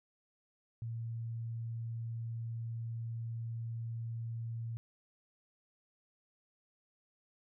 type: tone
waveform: sine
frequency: 115 Hz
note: A#2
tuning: 23 cents flat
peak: -37 dBFS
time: 0.82-4.77 s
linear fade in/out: 0 ms
effects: none